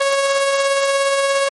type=tone with tremolo; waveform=sawtooth; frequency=552 Hz; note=C#5; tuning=7 cents flat; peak=-9 dBFS; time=0-1.49 s; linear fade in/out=10 ms; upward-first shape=triangle; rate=17 Hz; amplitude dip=35%; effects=MP3 48 kbps